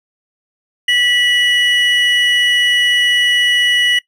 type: tone pair together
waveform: triangle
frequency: 1954.9 / 2929 Hz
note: B6 / F#7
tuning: -18 / -18 cents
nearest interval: perfect fifth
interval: 700 cents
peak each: -12 dBFS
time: 0.88-3.99 s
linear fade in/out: 5 ms
effects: noise-tail reverb RT60 0.1 s tail -20 dB re dry